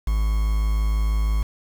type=tone with quantisation; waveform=triangle; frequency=53.1 Hz; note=G#1; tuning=39 cents sharp; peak=-16 dBFS; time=0.07-1.43 s; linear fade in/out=5 ms; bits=6; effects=none